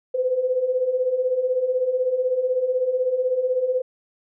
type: beating tone pair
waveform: sine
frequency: 495.4 / 511.4 Hz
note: B4 / C5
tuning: +5 / -40 cents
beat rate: 16 Hz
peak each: -26 / -20 dBFS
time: 0.14-3.82 s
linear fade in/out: 10 ms
effects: none